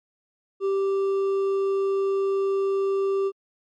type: tone with hard clipping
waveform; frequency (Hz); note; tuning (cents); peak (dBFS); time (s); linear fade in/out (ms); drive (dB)
triangle; 391.1; G4; -4; -22; 0.6-3.32; 50; 8
effects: MP3 48 kbps